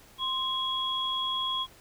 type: tone pair together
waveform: sine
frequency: 1046.5 / 3322 Hz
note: C6 / G#7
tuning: 0 / 0 cents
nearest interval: octave + minor sixth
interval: 2000 cents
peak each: -32 / -29 dBFS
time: 0.18-1.67 s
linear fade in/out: 50 ms
effects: pink hiss -55 dBFS RMS until 1.8 s